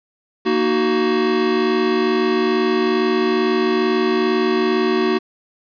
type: chord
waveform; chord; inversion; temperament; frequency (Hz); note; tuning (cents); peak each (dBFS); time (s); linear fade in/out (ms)
square; D# minor; second; just; 233.3 / 311.1 / 373.4; A#3 / D#4 / F#4; +2 / 0 / +16; -22 / -23 / -18; 0.45-5.19; 20
effects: resampled to 11025 Hz + 7-bit